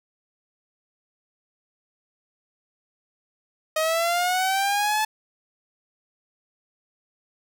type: linear sweep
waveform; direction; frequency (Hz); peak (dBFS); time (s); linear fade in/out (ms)
sawtooth; up; 623 to 870; -17; 3.76-5.05; 5
effects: none